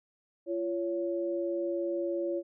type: tone pair together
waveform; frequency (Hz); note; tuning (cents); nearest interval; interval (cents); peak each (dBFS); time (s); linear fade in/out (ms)
sine; 343.1 / 560; F4 / C#5; -31 / +18; minor sixth; 849; -31 / -33; 0.46-2.43; 50
effects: none